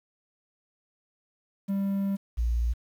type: tone pair in turn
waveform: triangle / sine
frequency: 197 / 58.47 Hz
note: G3 / A#1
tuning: +9 / +6 cents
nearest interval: octave + major sixth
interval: 2103 cents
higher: first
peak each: -23 dBFS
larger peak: neither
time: 1.68-2.17 / 2.37-2.74 s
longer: first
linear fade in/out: 20 ms
effects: 9-bit